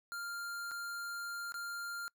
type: tone with dropouts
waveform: square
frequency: 1396.9 Hz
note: F6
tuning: in tune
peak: -40 dBFS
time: 0.12-2.08 s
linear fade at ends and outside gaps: 0 ms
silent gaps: 0.711-0.716 / 1.521-1.542 s
effects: noise-tail reverb RT60 0.1 s tail -25 dB re dry